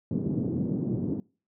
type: band-pass noise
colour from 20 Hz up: white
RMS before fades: -29 dBFS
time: 0.11-1.2 s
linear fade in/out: 0 ms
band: 110 to 310 Hz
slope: 24 dB/octave
effects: noise-tail reverb RT60 0.4 s tail -26 dB re dry